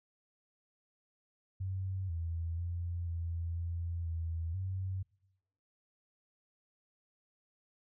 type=tone with pitch steps; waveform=sine; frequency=94.6 / 83.2 / 86.3 / 84.2 / 85 / 82.5 / 94.3 Hz; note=F#2 / E2 / F2 / E2 / F2 / E2 / F#2; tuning=+39 / +17 / -20 / +37 / -46 / +2 / +33 cents; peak=-34 dBFS; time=1.6-5.03 s; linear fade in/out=10 ms; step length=490 ms; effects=noise-tail reverb RT60 1.0 s tail -26 dB re dry